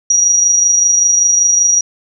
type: tone with amplitude modulation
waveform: sine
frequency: 5760 Hz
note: F#8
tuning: 47 cents flat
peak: -6 dBFS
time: 0.1-1.81 s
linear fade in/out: 5 ms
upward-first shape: sine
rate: 25.2 Hz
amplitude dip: 40%
effects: none